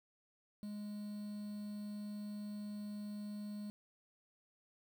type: tone with quantisation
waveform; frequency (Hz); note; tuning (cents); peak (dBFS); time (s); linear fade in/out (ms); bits
triangle; 207.7; G#3; 0; -40; 0.63-3.7; 0; 10
effects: none